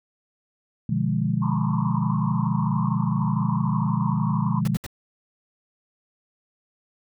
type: chord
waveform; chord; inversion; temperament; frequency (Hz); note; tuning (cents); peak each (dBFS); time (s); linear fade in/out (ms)
sine; B diminished seventh; none; equal with one note detuned; 123.47 / 150 / 174.61 / 207.7; B2 / D3 / F3 / Ab3; 0 / +37 / 0 / 0; -26; 0.89-4.77; 5
type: band-pass noise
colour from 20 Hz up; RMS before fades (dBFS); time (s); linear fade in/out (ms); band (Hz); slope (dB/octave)
white; -33; 1.41-4.61; 20; 920 to 1100; 96
type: noise bursts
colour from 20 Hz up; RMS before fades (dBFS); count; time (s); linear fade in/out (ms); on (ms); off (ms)
pink; -34; 3; 4.65-4.865; 2; 27; 67
effects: none